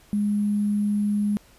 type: tone with sample-and-hold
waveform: sine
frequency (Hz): 206.6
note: G#3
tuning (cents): -9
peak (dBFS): -20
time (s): 0.13-1.37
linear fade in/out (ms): 0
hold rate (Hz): 11025
effects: pink hiss -55 dBFS RMS until 1.58 s + resampled to 32000 Hz